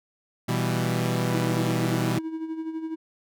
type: chord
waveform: sawtooth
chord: E minor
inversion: second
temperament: equal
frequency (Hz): 123.47 / 164.81 / 196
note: B2 / E3 / G3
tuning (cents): 0 / 0 / 0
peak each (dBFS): -22 / -24 / -26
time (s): 0.48-2.19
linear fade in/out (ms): 10
type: tone with tremolo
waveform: triangle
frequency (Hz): 321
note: E4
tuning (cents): -46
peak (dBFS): -25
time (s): 1.33-2.96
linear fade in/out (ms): 20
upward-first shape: sine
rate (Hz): 12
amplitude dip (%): 60
effects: none